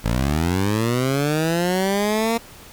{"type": "linear sweep", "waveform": "15% pulse", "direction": "up", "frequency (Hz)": [52.8, 233.1], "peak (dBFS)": -12, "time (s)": [0.04, 2.38], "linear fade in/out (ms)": 10, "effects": ["pink hiss -43 dBFS RMS until 2.72 s"]}